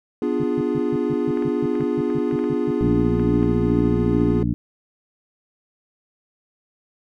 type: chord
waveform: triangle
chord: B diminished seventh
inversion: none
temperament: equal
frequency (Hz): 246.9 / 293.7 / 349.2 / 415.3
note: B3 / D4 / F4 / Ab4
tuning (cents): 0 / 0 / 0 / 0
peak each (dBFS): -23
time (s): 0.22-4.43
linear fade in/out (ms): 2
type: tone bursts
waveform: sine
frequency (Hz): 147.7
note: D3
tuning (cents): +10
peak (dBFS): -24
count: 15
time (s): 0.4-2.885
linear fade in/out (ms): 2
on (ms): 35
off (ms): 140
type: clicks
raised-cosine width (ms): 0.5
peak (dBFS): -22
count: 10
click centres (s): 1.373 / 1.424 / 1.754 / 1.807 / 2.102 / 2.312 / 2.391 / 2.441 / 3.196 / 3.43
type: harmonic tone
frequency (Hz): 58.27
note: A#1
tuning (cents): 0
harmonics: 1 / 2 / 3 / 4 / 5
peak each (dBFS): -27 / -24 / -24 / -25 / -26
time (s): 2.81-4.54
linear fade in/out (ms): 0
effects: none